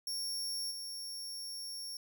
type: tone with level steps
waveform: sawtooth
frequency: 5500 Hz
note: F8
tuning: 27 cents flat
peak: -33 / -38 dBFS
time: 0.07-1.97 s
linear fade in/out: 2 ms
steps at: 0.7 s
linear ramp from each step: 20 ms
effects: none